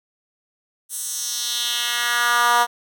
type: tone with high-pass filter sweep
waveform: 10% pulse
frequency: 239.4 Hz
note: A#3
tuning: 46 cents sharp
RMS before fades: -21 dBFS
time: 0.89-2.67 s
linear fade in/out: 50 ms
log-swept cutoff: 9300 to 840 Hz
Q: 1.9
effects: none